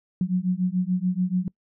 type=beating tone pair; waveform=sine; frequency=179 / 185.9 Hz; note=F3 / F#3; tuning=+43 / +8 cents; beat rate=6.9 Hz; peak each=-24 dBFS; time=0.21-1.48 s; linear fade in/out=2 ms; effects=noise-tail reverb RT60 0.1 s tail -24 dB re dry